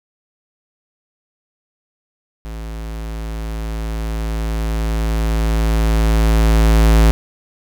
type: tone with level ramp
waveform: square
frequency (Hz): 54.9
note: A1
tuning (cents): -3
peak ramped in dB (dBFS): -27 to -8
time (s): 2.45-7.11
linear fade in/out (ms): 0
effects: none